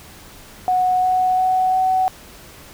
sine tone with pitch steps, 735 / 740.1 / 745.3 / 750.4 Hz, F#5 / F#5 / F#5 / F#5, -12 / 0 / +12 / +24 cents, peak -14 dBFS, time 0.68-2.08 s, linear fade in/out 0 ms, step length 350 ms, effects pink hiss -42 dBFS RMS until 2.73 s

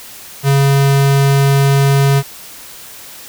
square tone, 138.59 Hz, C#3, in tune, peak -9 dBFS, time 0.43-2.23 s, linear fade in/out 50 ms, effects white hiss -34 dBFS RMS until 3.28 s

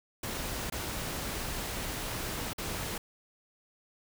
pink noise with dropouts, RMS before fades -36 dBFS, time 0.23-2.98 s, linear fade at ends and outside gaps 5 ms, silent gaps 0.7-0.721 / 2.533-2.581 s, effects none

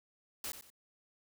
white noise with echo, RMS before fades -40 dBFS, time 0.44-0.52 s, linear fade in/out 2 ms, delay 91 ms, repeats 2, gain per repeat -10 dB, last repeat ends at 0.702 s, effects none

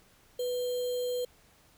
sine tone with sample-and-hold, 493.9 Hz, B4, in tune, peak -29 dBFS, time 0.39-1.25 s, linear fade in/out 5 ms, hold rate 3675 Hz, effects pink hiss -62 dBFS RMS until 1.77 s

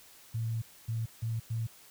sine tone bursts at uneven times, 113.6 Hz, A#2, 44 cents flat, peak -30 dBFS, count 4, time 0.34-0.62 / 0.88-1.06 / 1.22-1.4 / 1.5-1.67 s, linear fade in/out 10 ms, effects white hiss -56 dBFS RMS until 1.9 s

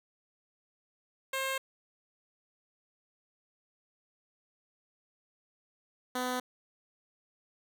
10% pulse tone pair in turn, 533 / 251.5 Hz, C5 / B3, +32 / +32 cents, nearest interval octave + minor second, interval 1300 cents, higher first, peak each -23 dBFS, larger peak neither, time 1.33-1.58 / 6.15-6.4 s, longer neither, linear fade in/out 5 ms, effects none

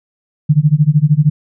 sine tone with tremolo, 149.8 Hz, D3, 35 cents sharp, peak -4 dBFS, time 0.49-1.3 s, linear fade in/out 10 ms, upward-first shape sine, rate 13 Hz, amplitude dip 95%, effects none

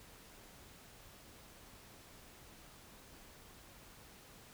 silence, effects pink hiss -58 dBFS RMS until 4.53 s

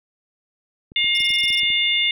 clicks, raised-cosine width 3 ms, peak -29 dBFS, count 8, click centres 0.919 / 1.044 / 1.205 / 1.305 / 1.439 / 1.504 / 1.633 / 1.703 s
harmonic tone, 710 Hz, F5, 28 cents sharp, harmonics 3 / 4 / 5, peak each -21 / -21 / -21 dBFS, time 0.96-2.11 s, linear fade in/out 2 ms
sawtooth tone bursts, 5390 Hz, E8, 38 cents sharp, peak -28 dBFS, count 10, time 1.15-1.597 s, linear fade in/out 0 ms, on 24 ms, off 23 ms
effects none

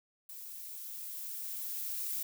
violet noise with level ramp, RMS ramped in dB -47 to -36 dBFS, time 0.29-2.23 s, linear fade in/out 5 ms, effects none

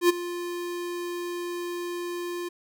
square tone with ADSR envelope, 349.9 Hz, F4, 3 cents sharp, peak -15 dBFS, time 0.01-2.49 s, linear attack 83 ms, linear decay 17 ms, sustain -16 dB, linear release 11 ms, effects none

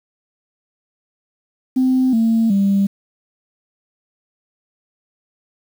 sine tone with pitch steps, 258.2 / 226.1 / 197.95 Hz, C4 / A3 / G3, -23 / +47 / +17 cents, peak -11 dBFS, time 1.76-2.87 s, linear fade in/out 10 ms, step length 370 ms, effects tanh soft clip ceiling -8 dBFS + 7-bit

